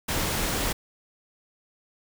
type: noise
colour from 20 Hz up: pink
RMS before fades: -27 dBFS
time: 0.08-0.73 s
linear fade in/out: 10 ms
effects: none